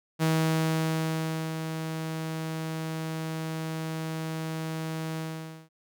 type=tone with ADSR envelope; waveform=sawtooth; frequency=160 Hz; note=D#3; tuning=49 cents sharp; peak=-18 dBFS; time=0.19-5.69 s; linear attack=37 ms; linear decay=1300 ms; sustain=-9 dB; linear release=510 ms; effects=none